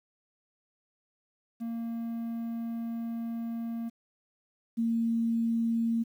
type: tone pair in turn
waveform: triangle / sine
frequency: 230.8 / 229.7 Hz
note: A#3 / A#3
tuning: -17 / -25 cents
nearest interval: unison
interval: 8 cents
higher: first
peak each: -30 / -25 dBFS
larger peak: second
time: 1.6-3.9 / 4.77-6.04 s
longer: first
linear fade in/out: 20 ms
effects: 10-bit